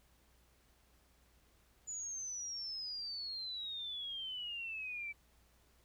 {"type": "exponential sweep", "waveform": "sine", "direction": "down", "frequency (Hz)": [7000, 2300], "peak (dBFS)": -40, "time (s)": [1.87, 5.13], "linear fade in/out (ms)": 20, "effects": ["added 60 Hz sine -70 dBFS peak until 5.84 s", "pink hiss -71 dBFS RMS until 5.84 s"]}